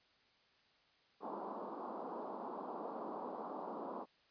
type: band-pass noise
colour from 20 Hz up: white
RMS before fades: -45 dBFS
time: 1.2-4.06 s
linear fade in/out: 50 ms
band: 200 to 1100 Hz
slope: 48 dB/octave
effects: white hiss -71 dBFS RMS until 4.3 s + resampled to 11025 Hz